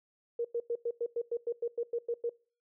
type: tone bursts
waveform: sine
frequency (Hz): 470.9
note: A#4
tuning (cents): +18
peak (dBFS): -29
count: 13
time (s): 0.39-2.295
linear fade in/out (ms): 5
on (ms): 57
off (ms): 97
effects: noise-tail reverb RT60 0.4 s tail -23 dB re dry